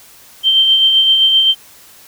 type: tone with tremolo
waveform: sine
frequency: 3132 Hz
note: G7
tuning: 2 cents flat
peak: -6 dBFS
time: 0.43-1.55 s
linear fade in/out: 50 ms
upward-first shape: sine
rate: 7.7 Hz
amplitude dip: 35%
effects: white hiss -42 dBFS RMS until 2.07 s